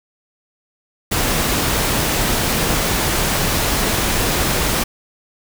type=noise; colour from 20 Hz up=pink; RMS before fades=-18 dBFS; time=1.11-4.84 s; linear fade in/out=10 ms; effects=none